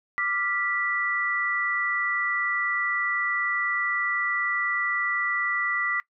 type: tone cluster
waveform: sine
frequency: 1179 / 1392 / 1966 Hz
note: D6 / F6 / B6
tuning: +6 / -6 / -8 cents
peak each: -30 / -33 / -25 dBFS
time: 0.18-6 s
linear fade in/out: 0 ms
effects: noise-tail reverb RT60 0.1 s tail -21 dB re dry